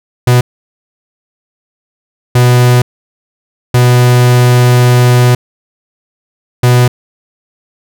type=tone bursts at uneven times; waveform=45% pulse; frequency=123.47 Hz; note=B2; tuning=in tune; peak=-4 dBFS; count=4; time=0.27-0.41 / 2.35-2.82 / 3.74-5.35 / 6.63-6.88 s; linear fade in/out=5 ms; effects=none